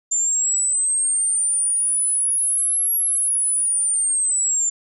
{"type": "linear two-way sweep", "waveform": "sine", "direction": "up then down", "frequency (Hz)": [7160, 11320, 7160], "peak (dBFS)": -17, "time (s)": [0.11, 4.7], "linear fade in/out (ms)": 10, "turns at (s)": 2.95, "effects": []}